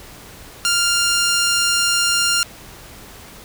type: tone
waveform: 10% pulse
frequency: 1396.9 Hz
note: F6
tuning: in tune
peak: -7 dBFS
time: 0.65-2.43 s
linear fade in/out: 0 ms
effects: pink hiss -40 dBFS RMS until 3.44 s